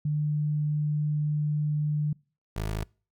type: tone pair in turn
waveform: sine / 20% pulse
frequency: 149.7 / 52.93 Hz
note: D3 / G#1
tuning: +33 / +34 cents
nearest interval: octave + tritone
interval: 1799 cents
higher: first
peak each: -24 dBFS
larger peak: neither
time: 0.05-2.13 / 2.56-2.84 s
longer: first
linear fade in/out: 5 ms
effects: noise-tail reverb RT60 0.4 s tail -26 dB re dry